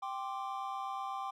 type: chord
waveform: triangle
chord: G suspended fourth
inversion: none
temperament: equal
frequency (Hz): 784 / 1046.5 / 1174.7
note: G5 / C6 / D6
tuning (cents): 0 / 0 / 0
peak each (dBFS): -38 / -40 / -40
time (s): 0.02-1.31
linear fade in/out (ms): 10
effects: none